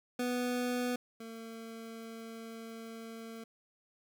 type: tone pair in turn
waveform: 25% pulse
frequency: 246.9 / 226.5 Hz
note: B3 / A#3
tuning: 0 / -50 cents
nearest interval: minor second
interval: 150 cents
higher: first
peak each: -28 / -40 dBFS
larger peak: first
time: 0.19-0.96 / 1.2-3.44 s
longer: second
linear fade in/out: 5 ms
effects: none